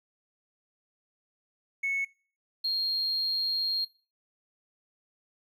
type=tone pair in turn; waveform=triangle; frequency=2204 / 4233 Hz; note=C#7 / C8; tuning=-11 / +19 cents; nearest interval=major seventh; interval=1130 cents; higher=second; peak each=-23 dBFS; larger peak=neither; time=1.83-2.05 / 2.64-3.85 s; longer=second; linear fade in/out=10 ms; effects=noise-tail reverb RT60 0.4 s tail -25 dB re dry + tanh soft clip ceiling -24 dBFS